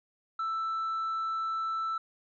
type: tone with tanh clipping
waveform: sine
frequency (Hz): 1324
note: E6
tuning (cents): +7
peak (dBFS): -30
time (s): 0.39-1.98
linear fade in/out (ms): 5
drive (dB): 1
effects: none